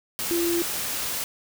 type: tone in noise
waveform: sine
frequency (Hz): 341.5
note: F4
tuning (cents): -39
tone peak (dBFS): -22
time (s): 0.31-0.62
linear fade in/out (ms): 0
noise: white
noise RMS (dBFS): -29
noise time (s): 0.19-1.24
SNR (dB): +4
effects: none